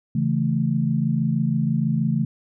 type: chord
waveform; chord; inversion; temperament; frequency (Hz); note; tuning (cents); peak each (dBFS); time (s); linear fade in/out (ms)
sine; A major; first; equal; 138.59 / 164.81 / 220; C#3 / E3 / A3; 0 / 0 / 0; -23; 0.15-2.25; 5
effects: none